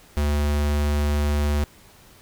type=tone; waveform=square; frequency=73.42 Hz; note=D2; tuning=in tune; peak=-20 dBFS; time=0.17-1.64 s; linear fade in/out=0 ms; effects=pink hiss -51 dBFS RMS until 2.21 s